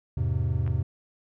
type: chord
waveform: triangle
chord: E augmented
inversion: none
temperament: just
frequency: 82.41 / 103.01 / 128.76 Hz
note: E2 / G#2 / B#2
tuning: 0 / -14 / -27 cents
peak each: -26 dBFS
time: 0.17-0.83 s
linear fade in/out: 5 ms
type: clicks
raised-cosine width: 0.5 ms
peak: -31 / -28 dBFS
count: 2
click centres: 0.665 / 0.677 s
effects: none